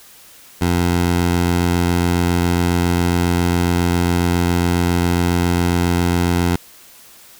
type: tone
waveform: 15% pulse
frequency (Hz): 87.31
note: F2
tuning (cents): 0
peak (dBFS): -8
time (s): 0.61-6.56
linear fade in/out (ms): 5
effects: white hiss -44 dBFS RMS until 7.39 s